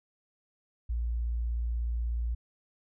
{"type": "tone", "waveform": "sine", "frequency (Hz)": 58.27, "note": "A#1", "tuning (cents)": 0, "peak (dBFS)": -28, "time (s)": [0.89, 2.35], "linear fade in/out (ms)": 10, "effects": []}